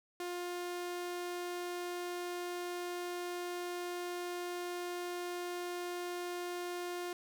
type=tone; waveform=sawtooth; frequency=353.5 Hz; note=F4; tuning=21 cents sharp; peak=-34 dBFS; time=0.2-7.13 s; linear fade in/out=2 ms; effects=none